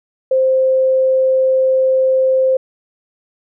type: tone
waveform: sine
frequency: 523.3 Hz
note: C5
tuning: in tune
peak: -10 dBFS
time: 0.31-2.57 s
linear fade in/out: 5 ms
effects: none